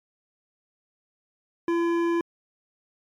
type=tone with hard clipping; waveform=sine; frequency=339 Hz; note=E4; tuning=49 cents sharp; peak=-23 dBFS; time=1.68-2.21 s; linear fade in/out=2 ms; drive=12 dB; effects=MP3 96 kbps